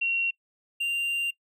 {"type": "tone pair in turn", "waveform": ["sine", "triangle"], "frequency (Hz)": [2741, 2781], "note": ["F7", "F7"], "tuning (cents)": [-33, -8], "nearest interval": "unison", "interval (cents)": 25, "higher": "second", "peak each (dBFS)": -23, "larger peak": "neither", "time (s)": [[0.01, 0.31], [0.8, 1.31]], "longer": "second", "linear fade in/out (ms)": 10, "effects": ["noise-tail reverb RT60 0.1 s tail -24 dB re dry"]}